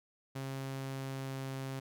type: tone with pitch glide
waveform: sawtooth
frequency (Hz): 134.8 to 133.95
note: C#3 to C3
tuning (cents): -48 to +41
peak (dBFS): -34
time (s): 0.35-1.8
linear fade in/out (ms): 10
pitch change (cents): -11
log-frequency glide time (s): 0.66-1.58
effects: none